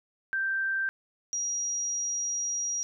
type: tone pair in turn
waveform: sine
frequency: 1568 / 5735 Hz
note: G6 / F8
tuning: 0 / +45 cents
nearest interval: octave + minor seventh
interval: 2245 cents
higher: second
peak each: -26 / -28 dBFS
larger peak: first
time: 0.33-0.89 / 1.33-2.83 s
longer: second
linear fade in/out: 0 ms
effects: none